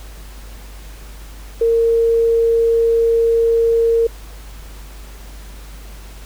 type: tone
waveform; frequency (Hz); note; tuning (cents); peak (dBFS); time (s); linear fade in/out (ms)
sine; 460; A#4; -23; -11; 1.61-4.07; 5
effects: added 50 Hz sine -33 dBFS peak until 6.25 s + pink hiss -42 dBFS RMS until 6.25 s